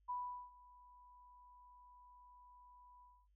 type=tone with ADSR envelope; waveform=sine; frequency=987.8 Hz; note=B5; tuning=in tune; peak=-38 dBFS; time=0.08-3.28 s; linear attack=20 ms; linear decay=400 ms; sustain=-22 dB; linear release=260 ms; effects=added 50 Hz sine -70 dBFS peak until 3.35 s